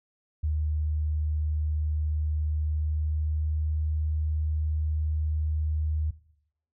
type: tone with pitch glide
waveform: sine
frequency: 76.4 to 77.11 Hz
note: D#2 to D#2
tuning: -31 to -15 cents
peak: -24 dBFS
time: 0.43-6.11 s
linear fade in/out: 10 ms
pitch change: +16 cents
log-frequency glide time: 2.54-3.7 s
effects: noise-tail reverb RT60 0.7 s tail -18 dB re dry

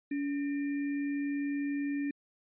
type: tone with sample-and-hold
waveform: sine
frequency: 284.5 Hz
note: C#4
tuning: 45 cents sharp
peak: -30 dBFS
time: 0.11-2.11 s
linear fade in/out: 5 ms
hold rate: 2100 Hz
effects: resampled to 8000 Hz

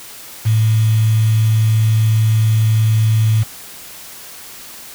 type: tone with quantisation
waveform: sine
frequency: 110 Hz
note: A2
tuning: in tune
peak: -10 dBFS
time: 0.45-3.44 s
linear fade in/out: 20 ms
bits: 5
effects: white hiss -35 dBFS RMS until 4.94 s

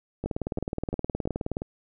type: two click trains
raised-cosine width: 2 ms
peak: -15 / -18 dBFS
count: 26 / 5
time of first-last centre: 0.26-1.569 / 0.24-1.619 s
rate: 19.1 / 2.9 Hz
effects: none

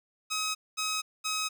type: tone bursts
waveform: 10% pulse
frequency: 1271 Hz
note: D#6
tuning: 36 cents sharp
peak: -21 dBFS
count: 3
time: 0.3-1.49 s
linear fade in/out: 20 ms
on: 250 ms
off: 220 ms
effects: none

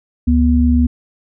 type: tone pair together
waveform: sine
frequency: 72.3 / 243.2 Hz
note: D2 / B3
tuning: -27 / -26 cents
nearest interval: octave + major sixth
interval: 2101 cents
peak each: -12 dBFS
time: 0.27-0.87 s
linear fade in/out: 10 ms
effects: none

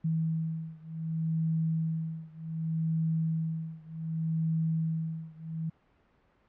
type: beating tone pair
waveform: sine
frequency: 161.1 / 161.76 Hz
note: E3 / E3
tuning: -39 / -32 cents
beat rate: 0.66 Hz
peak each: -31 / -32 dBFS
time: 0.04-5.7 s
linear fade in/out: 10 ms
effects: pink hiss -67 dBFS RMS until 6.48 s + low-pass 2000 Hz 12 dB/octave

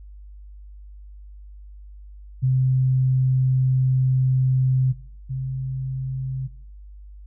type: tone pair in turn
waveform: sine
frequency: 130 / 131.66 Hz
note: C3 / C3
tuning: -11 / +11 cents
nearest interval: unison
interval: 22 cents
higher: second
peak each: -16 / -24 dBFS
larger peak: first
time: 2.42-4.93 / 5.29-6.48 s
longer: first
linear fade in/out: 20 ms
effects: noise-tail reverb RT60 0.5 s tail -19 dB re dry + added 50 Hz sine -39 dBFS peak until 7.26 s

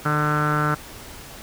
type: tone with low-pass filter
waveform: sawtooth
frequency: 150 Hz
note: D3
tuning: 37 cents sharp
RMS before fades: -21 dBFS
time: 0.05-0.75 s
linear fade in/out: 10 ms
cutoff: 1400 Hz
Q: 9.6
effects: pink hiss -40 dBFS RMS until 1.42 s

